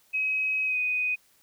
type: tone with pitch glide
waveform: sine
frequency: 2543 to 2495 Hz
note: D#7 to D#7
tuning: +37 to +4 cents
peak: -24 dBFS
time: 0.13-1.16 s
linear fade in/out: 20 ms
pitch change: -33 cents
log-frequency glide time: 0.65-0.78 s
effects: white hiss -63 dBFS RMS until 1.42 s